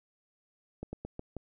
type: slowing click train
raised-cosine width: 2 ms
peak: -25 dBFS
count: 5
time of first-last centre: 0.83-1.367 s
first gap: 100 ms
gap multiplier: 1.2
effects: none